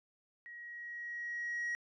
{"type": "tone with level ramp", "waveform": "sine", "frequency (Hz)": 1900, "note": "A#6", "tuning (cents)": 33, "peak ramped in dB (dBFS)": [-47, -31], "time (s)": [0.46, 1.75], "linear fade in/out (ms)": 0, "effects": ["tanh soft clip ceiling -33 dBFS"]}